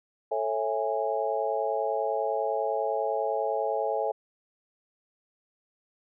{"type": "chord", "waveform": "sine", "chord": "A major seventh", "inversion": "none", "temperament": "just", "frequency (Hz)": [440, 550, 660, 825], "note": ["A4", "C#5", "E5", "G#5"], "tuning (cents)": [0, -14, 2, -12], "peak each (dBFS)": -31, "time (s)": [0.31, 4.12], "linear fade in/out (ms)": 10, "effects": []}